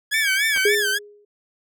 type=tone with vibrato; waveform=sawtooth; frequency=1650 Hz; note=G#6; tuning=12 cents flat; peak=-16 dBFS; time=0.11-0.99 s; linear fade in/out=20 ms; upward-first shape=sine; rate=3.5 Hz; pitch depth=140 cents each way
type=tone with tremolo; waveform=sine; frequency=2266 Hz; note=C#7; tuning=37 cents sharp; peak=-21 dBFS; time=0.14-0.75 s; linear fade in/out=2 ms; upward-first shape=square; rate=7.5 Hz; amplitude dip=25%
type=clicks; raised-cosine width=0.3 ms; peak=-16 dBFS; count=2; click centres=0.563 / 0.575 s
type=tone with exponential decay; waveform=sine; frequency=413.3 Hz; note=G#4; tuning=8 cents flat; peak=-14 dBFS; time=0.65-1.25 s; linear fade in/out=5 ms; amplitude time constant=130 ms
effects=none